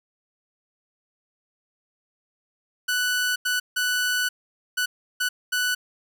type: tone bursts at uneven times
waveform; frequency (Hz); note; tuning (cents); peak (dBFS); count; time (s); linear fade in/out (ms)
sawtooth; 1486; F#6; +7; -18; 6; 2.88-3.36 / 3.45-3.6 / 3.76-4.29 / 4.77-4.86 / 5.2-5.29 / 5.52-5.75; 10
effects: none